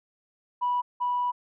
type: tone pair in turn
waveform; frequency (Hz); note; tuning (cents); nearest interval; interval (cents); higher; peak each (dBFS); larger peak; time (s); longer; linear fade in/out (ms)
sine; 981 / 981; B5 / B5; -12 / -12; unison; 0; neither; -22 / -23; first; 0.61-0.82 / 1-1.32; second; 20
effects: tanh soft clip ceiling -19 dBFS